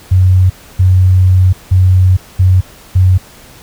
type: tone bursts at uneven times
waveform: sine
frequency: 92.5 Hz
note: F#2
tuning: in tune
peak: -4 dBFS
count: 5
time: 0.11-0.5 / 0.79-1.53 / 1.71-2.17 / 2.39-2.61 / 2.95-3.18 s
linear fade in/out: 10 ms
effects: pink hiss -38 dBFS RMS until 3.62 s